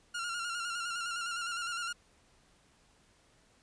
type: tone with vibrato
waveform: sawtooth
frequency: 1396.9 Hz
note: F6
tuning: in tune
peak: -31 dBFS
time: 0.14-1.93 s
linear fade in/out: 10 ms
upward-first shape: square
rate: 9.8 Hz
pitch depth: 39 cents each way
effects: pink hiss -66 dBFS RMS until 3.62 s + resampled to 22050 Hz